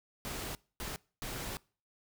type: noise bursts at uneven times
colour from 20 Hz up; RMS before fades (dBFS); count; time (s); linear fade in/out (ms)
pink; -40; 3; 0.25-0.55 / 0.8-0.96 / 1.22-1.57; 0
effects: noise-tail reverb RT60 0.4 s tail -24 dB re dry